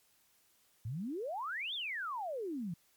sine exponential two-way sweep, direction up then down, 101.5 to 3685 to 158.1 Hz, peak -36 dBFS, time 0.85-2.74 s, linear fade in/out 5 ms, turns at 1.74 s, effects white hiss -70 dBFS RMS until 2.96 s + MP3 96 kbps

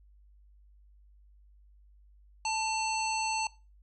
harmonic tone with a mistuned harmonic, 880 Hz, A5, in tune, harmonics 1 / 3 / 5 / 7 / 9, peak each -31 / -36 / -38 / -39 / -41 dBFS, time 2.45-3.47 s, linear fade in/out 2 ms, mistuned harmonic 3, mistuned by +36 cents, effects noise-tail reverb RT60 0.3 s tail -20 dB re dry + added 50 Hz sine -56 dBFS peak until 3.82 s

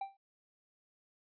triangle tone with exponential decay, 784 Hz, G5, in tune, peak -31 dBFS, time 0.01-0.17 s, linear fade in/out 5 ms, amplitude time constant 34 ms, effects resampled to 11025 Hz

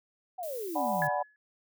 sine exponential sweep, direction down, 765 to 138.59 Hz, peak -34 dBFS, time 0.38-1.09 s, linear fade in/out 10 ms
violet noise, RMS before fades -44 dBFS, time 0.43-1.07 s, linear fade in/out 0 ms
sine chord, G# half-diminished seventh, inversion second, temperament equal, 587.3 / 740 / 830.6 / 987.8 Hz, D5 / F#5 / G#5 / B5, 0 / 0 / 0 / 0 cents, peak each -33 / -31 / -35 / -34 dBFS, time 0.75-1.23 s, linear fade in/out 10 ms
sine tone with exponential decay, 1700 Hz, G#6, 40 cents sharp, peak -26 dBFS, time 1.02-1.36 s, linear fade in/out 1 ms, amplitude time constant 72 ms
effects none

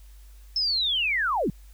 sine linear sweep, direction down, 5310 to 137.9 Hz, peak -22 dBFS, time 0.56-1.5 s, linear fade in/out 2 ms, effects added 50 Hz sine -45 dBFS peak until 1.73 s + white hiss -60 dBFS RMS until 1.73 s

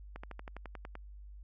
slowing click train, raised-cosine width 0.5 ms, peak -29 dBFS, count 10, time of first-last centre 0.16-0.954 s, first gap 75 ms, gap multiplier 1.04, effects added 50 Hz sine -47 dBFS peak until 1.43 s

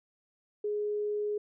sine tone, 417.3 Hz, G#4, 8 cents sharp, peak -29 dBFS, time 0.64-1.38 s, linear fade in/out 5 ms, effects none

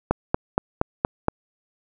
click train, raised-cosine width 1 ms, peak -4 dBFS, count 6, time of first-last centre 0.11-1.284 s, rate 4.26 Hz, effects none

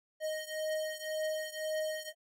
square beating tone pair, 622.3 / 624.2 Hz, D#5 / D#5, 0 / +5 cents, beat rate 1.9 Hz, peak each -37 / -39 dBFS, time 0.2-2.13 s, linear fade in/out 50 ms, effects AAC 48 kbps

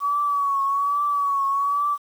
sine tone with vibrato, 1131 Hz, C#6, 34 cents sharp, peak -19 dBFS, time 0-1.98 s, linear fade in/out 50 ms, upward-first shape triangle, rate 1.2 Hz, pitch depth 56 cents each way, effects 8-bit

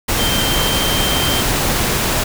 sine tone in noise, 3142 Hz, G7, 3 cents sharp, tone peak -20 dBFS, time 0.18-1.42 s, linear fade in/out 10 ms, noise pink, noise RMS -17 dBFS, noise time 0.08-2.24 s, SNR -6 dB, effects none

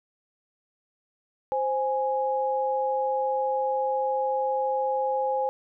sine tone pair together, 523.3 / 830.7 Hz, C5 / G#5, 0 / 0 cents, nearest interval minor sixth, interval 800 cents, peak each -26 dBFS, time 1.52-5.49 s, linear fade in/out 0 ms, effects none

